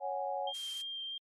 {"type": "chord", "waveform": "sine", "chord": "C# suspended fourth", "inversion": "none", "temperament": "just", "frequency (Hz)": [554.4, 739.2, 831.5], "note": ["C#5", "F#5", "G#5"], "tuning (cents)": [0, -2, 2], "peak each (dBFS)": -38, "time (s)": [0, 0.53], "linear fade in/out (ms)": 50}
{"type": "tone with vibrato", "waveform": "sine", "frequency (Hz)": 3182, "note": "G7", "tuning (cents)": 25, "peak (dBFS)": -38, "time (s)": [0.47, 1.18], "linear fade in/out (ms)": 5, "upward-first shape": "sine", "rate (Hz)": 3.1, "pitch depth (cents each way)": 10}
{"type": "noise", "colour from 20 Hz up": "violet", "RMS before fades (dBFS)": -38, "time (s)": [0.54, 0.82], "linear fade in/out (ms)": 10}
{"effects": ["low-pass 7000 Hz 12 dB/octave", "AAC 32 kbps"]}